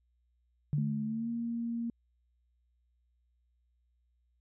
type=tone with exponential decay; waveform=sine; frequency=146.83 Hz; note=D3; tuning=in tune; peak=-26 dBFS; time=0.73-1.61 s; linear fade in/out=0 ms; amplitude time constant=190 ms
type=tone with pitch glide; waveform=sine; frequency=215.2 to 233.3 Hz; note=A3 to A#3; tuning=-38 to +2 cents; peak=-32 dBFS; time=0.78-1.9 s; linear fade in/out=2 ms; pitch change=+140 cents; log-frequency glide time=1.03-1.29 s
effects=added 60 Hz sine -70 dBFS peak until 4.4 s